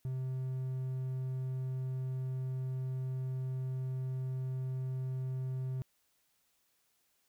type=tone; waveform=triangle; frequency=130 Hz; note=C3; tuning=11 cents flat; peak=-32 dBFS; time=0.05-5.82 s; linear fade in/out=0 ms; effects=white hiss -75 dBFS RMS until 7.28 s

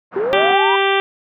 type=band-pass noise; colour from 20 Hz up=white; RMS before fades=-29 dBFS; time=0.11-0.57 s; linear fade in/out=50 ms; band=150 to 1400 Hz; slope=24 dB/octave
type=linear sweep; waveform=sine; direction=up; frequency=370 to 1002 Hz; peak=-16 dBFS; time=0.16-0.76 s; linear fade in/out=5 ms
type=harmonic tone; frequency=392 Hz; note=G4; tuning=in tune; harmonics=1 / 2 / 3 / 4 / 5 / 6 / 7 / 8 / 9; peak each=-17 / -20 / -22 / -23 / -24 / -25 / -25 / -26 / -27 dBFS; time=0.33-1 s; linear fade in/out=0 ms
effects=none

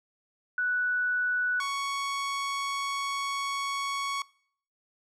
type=tone pair in turn; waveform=sine / sawtooth; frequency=1480 / 1112.6 Hz; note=F#6 / C#6; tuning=0 / +6 cents; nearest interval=perfect fourth; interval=494 cents; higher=first; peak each=-25 dBFS; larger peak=neither; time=0.58-1.6 / 1.6-4.22 s; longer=second; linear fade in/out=2 ms; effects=noise-tail reverb RT60 0.6 s tail -23 dB re dry + low-pass 8000 Hz 12 dB/octave

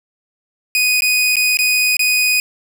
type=tone with dropouts; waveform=sawtooth; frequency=2489 Hz; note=D#7; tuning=in tune; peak=-9 dBFS; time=0.75-2.4 s; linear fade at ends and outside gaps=1 ms; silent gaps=1.007-1.021 / 1.357-1.367 / 1.571-1.589 / 1.968-1.993 s; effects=none

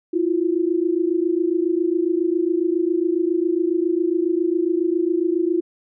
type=tone pair together; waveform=sine; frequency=329.2 / 356.5 Hz; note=E4 / F4; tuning=-2 / +36 cents; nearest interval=minor second; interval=138 cents; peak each=-20 dBFS; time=0.13-5.61 s; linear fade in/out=10 ms; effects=none

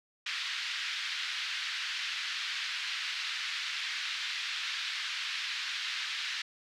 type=band-pass noise; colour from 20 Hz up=white; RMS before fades=-36 dBFS; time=0.26-6.42 s; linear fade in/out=5 ms; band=1500 to 4200 Hz; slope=24 dB/octave; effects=none

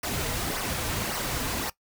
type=noise with flanger; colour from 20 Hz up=pink; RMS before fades=-30 dBFS; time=0.03-1.7 s; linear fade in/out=5 ms; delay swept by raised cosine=0.27 to 5.57 ms; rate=1.8 Hz; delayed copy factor=-0.6; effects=noise-tail reverb RT60 0.1 s tail -19 dB re dry

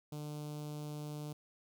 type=tone with notch filter; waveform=sawtooth; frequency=149.3 Hz; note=D3; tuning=29 cents sharp; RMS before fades=-43 dBFS; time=0.12-1.33 s; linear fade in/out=5 ms; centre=1800 Hz; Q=0.65; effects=none

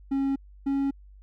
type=tone pair in turn; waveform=triangle; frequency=273.1 / 275.8 Hz; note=C#4 / C#4; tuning=-26 / -9 cents; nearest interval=unison; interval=17 cents; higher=second; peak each=-21 dBFS; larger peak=neither; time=0.11-0.36 / 0.66-0.91 s; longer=neither; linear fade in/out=10 ms; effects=added 49 Hz sine -47 dBFS peak until 1.22 s

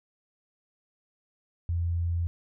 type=tone; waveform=sine; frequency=85.3 Hz; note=F2; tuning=40 cents flat; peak=-25 dBFS; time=1.69-2.27 s; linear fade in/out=0 ms; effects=none

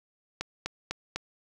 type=click train; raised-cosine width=0.2 ms; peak=-14 dBFS; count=4; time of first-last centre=0.41-1.16 s; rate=4 Hz; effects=9-bit

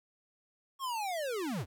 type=linear sweep; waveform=square; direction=down; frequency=1108.7 to 71 Hz; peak=-34 dBFS; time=0.79-1.66 s; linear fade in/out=50 ms; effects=12-bit

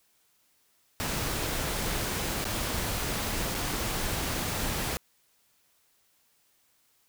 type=noise with dropouts; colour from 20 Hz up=pink; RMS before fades=-31 dBFS; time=1-4.97 s; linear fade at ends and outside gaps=0 ms; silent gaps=2.443-2.452 / 3.544-3.549 s; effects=white hiss -68 dBFS RMS until 7.08 s

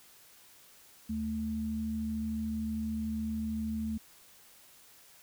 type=tone pair together; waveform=sine; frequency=77.82 / 220.1 Hz; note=D#2 / A3; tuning=+1 / +1 cents; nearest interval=octave + tritone; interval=1800 cents; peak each=-40 / -32 dBFS; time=1.09-3.98 s; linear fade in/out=10 ms; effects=white hiss -58 dBFS RMS until 5.22 s

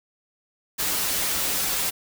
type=noise with comb filter; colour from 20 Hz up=white; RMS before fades=-25 dBFS; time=0.78-1.91 s; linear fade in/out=20 ms; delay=8.5 ms; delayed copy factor=-0.55; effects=none

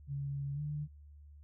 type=tone with pitch glide; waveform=sine; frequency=140 to 148.32 Hz; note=C#3 to D3; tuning=+18 to +17 cents; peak=-35 dBFS; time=0.07-0.88 s; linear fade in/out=50 ms; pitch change=+99 cents; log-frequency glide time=0.54-0.6 s; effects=added 73 Hz sine -52 dBFS peak until 1.43 s

